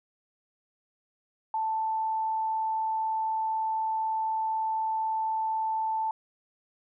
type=tone; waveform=sine; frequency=882 Hz; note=A5; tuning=4 cents sharp; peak=-26 dBFS; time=1.54-6.11 s; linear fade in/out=2 ms; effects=none